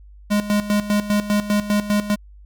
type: tone with tremolo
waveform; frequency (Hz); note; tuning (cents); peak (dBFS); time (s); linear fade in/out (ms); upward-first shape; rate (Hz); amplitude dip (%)
square; 206.9; G#3; -6; -16; 0.3-2.16; 20; square; 5; 75
effects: added 50 Hz sine -41 dBFS peak until 2.45 s